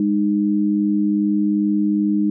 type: tone pair together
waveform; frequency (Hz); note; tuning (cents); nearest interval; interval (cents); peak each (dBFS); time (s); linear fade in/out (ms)
sine; 204.6 / 307.1; G#3 / D#4; -26 / -23; perfect fifth; 703; -18; 0-2.3; 2
effects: none